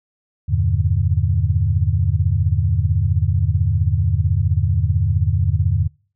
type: chord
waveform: sine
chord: E half-diminished seventh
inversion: none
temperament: equal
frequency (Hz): 82.41 / 98 / 116.54 / 146.83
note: E2 / G2 / Bb2 / D3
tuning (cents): 0 / 0 / 0 / 0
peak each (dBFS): -19 / -18 / -23 / -23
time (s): 0.48-5.88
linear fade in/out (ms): 20
effects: noise-tail reverb RT60 0.4 s tail -25 dB re dry